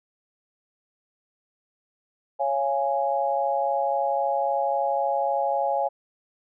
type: chord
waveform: sine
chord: Db major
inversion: none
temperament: equal with one note detuned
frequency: 554.4 / 686.9 / 830.6 Hz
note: Db5 / F5 / Ab5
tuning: 0 / -29 / 0 cents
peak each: -26 / -27 / -25 dBFS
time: 2.39-5.89 s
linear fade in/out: 20 ms
effects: none